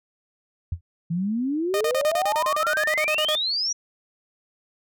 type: tone with exponential decay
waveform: sine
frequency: 85.4 Hz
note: F2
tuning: 38 cents flat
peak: -20 dBFS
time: 0.72-0.81 s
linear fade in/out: 5 ms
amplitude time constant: 18 ms
type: exponential sweep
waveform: sine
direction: up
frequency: 161.5 to 5890 Hz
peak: -22 dBFS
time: 1.1-3.73 s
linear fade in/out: 10 ms
type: tone bursts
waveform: sawtooth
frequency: 614 Hz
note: D#5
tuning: 23 cents flat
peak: -19 dBFS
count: 16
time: 1.74-3.352 s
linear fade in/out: 0 ms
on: 67 ms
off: 36 ms
effects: none